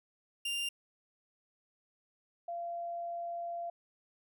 40% pulse / sine tone pair in turn, 2794 / 686.9 Hz, F7 / F5, 0 / -29 cents, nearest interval 2 octaves, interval 2429 cents, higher first, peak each -32 / -36 dBFS, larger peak first, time 0.45-0.69 / 2.48-3.7 s, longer second, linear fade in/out 5 ms, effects none

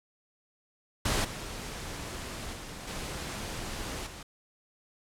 pink noise with level steps, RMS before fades -28 / -39 / -42 / -37 / -44 dBFS, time 1.05-4.23 s, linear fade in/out 5 ms, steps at 1.24 / 2.53 / 2.87 / 4.06 s, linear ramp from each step 10 ms, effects low-pass 10000 Hz 12 dB/octave

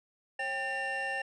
triangle tone cluster, 543 / 787 / 1798 / 2762 Hz, C#5 / G5 / A6 / F7, -36 / +7 / +37 / -20 cents, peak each -38 / -35 / -32 / -37 dBFS, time 0.39-1.22 s, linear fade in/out 5 ms, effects tanh soft clip ceiling -24 dBFS + resampled to 24000 Hz

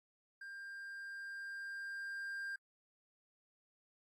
triangle tone with level ramp, 1595 Hz, G6, 30 cents sharp, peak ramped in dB -45 to -38 dBFS, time 0.41-2.56 s, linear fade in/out 5 ms, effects AAC 48 kbps

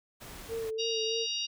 pink noise, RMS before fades -46 dBFS, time 0.2-0.71 s, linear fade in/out 20 ms
sine tone with vibrato, 448.4 Hz, A4, 33 cents sharp, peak -32 dBFS, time 0.48-1.27 s, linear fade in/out 50 ms, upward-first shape sine, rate 3.2 Hz, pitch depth 31 cents each way
harmonic tone, 942 Hz, A#5, 18 cents sharp, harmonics 3 / 4 / 5 / 6, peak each -34 / -36 / -38 / -40 dBFS, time 0.78-1.47 s, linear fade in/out 20 ms
effects none

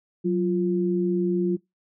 sine tone pair together, 184.7 / 348.7 Hz, F#3 / F4, -3 / -3 cents, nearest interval major seventh, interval 1100 cents, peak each -23 dBFS, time 0.24-1.57 s, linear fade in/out 20 ms, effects noise-tail reverb RT60 0.2 s tail -24 dB re dry

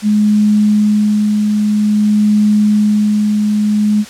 sine tone with tremolo, 210.3 Hz, G#3, 22 cents sharp, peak -7 dBFS, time 0.02-4.05 s, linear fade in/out 50 ms, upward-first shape sine, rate 0.51 Hz, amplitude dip 30%, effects white hiss -33 dBFS RMS until 4.09 s + low-pass 8000 Hz 12 dB/octave

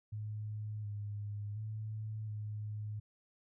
sine tone with pitch steps, 106.5 / 103.3 / 108.4 / 105.9 Hz, G#2 / G#2 / A2 / G#2, +44 / -9 / -25 / +34 cents, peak -38 dBFS, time 0.12-3 s, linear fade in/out 10 ms, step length 720 ms, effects none

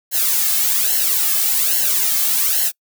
blue noise with flanger, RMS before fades -17 dBFS, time 0.11-2.72 s, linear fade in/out 50 ms, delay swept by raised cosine 0.82 to 2.12 ms, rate 1.2 Hz, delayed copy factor -0.95, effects noise-tail reverb RT60 0.1 s tail -26 dB re dry

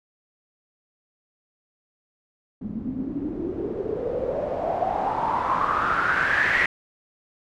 white noise with low-pass filter sweep, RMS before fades -25 dBFS, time 2.61-6.66 s, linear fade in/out 5 ms, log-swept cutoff 210 to 2000 Hz, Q 7.4, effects none

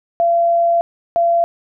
sine tone pair in turn, 682 / 682 Hz, F5 / F5, -41 / -41 cents, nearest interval unison, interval 0 cents, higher neither, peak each -11 dBFS, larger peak neither, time 0.2-0.81 / 1.16-1.44 s, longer first, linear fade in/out 0 ms, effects none

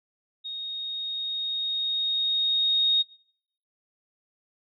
sine tone with level ramp, 3729 Hz, A#7, in tune, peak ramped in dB -32 to -18 dBFS, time 0.44-3.03 s, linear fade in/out 20 ms, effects noise-tail reverb RT60 0.7 s tail -24 dB re dry

